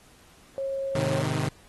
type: tone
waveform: sine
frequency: 543 Hz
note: C#5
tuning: 36 cents flat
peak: -27 dBFS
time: 0.58-1.22 s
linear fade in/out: 0 ms
type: chord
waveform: sawtooth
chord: Ab major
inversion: none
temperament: equal with one note detuned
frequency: 106.44 / 130.81 / 155.56 Hz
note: Ab2 / C3 / Eb3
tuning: +43 / 0 / 0 cents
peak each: -28 / -25 / -25 dBFS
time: 0.95-1.49 s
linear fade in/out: 5 ms
effects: pink hiss -56 dBFS RMS until 1.68 s + AAC 32 kbps